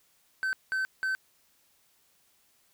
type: tone bursts at uneven times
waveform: triangle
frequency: 1536 Hz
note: G6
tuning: 36 cents flat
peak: -25 dBFS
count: 3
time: 0.43-0.53 / 0.72-0.85 / 1.03-1.15 s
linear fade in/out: 0 ms
effects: white hiss -67 dBFS RMS until 2.73 s